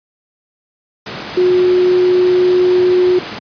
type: tone in noise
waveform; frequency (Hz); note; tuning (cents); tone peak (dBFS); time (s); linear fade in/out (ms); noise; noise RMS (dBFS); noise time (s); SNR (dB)
sine; 363; F#4; -33; -8; 1.37-3.19; 5; pink; -25; 1.06-3.39; +14
effects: high-pass 150 Hz 12 dB/octave + resampled to 11025 Hz